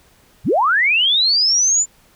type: linear sweep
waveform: sine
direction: up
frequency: 57 to 7180 Hz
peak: -12 dBFS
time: 0.44-1.86 s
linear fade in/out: 50 ms
effects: pink hiss -53 dBFS RMS until 2.15 s